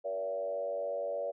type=tone with frequency modulation; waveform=sine; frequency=571 Hz; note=D5; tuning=49 cents flat; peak=-32 dBFS; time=0.04-1.32 s; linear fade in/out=20 ms; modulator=96.8 Hz; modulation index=0.94; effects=none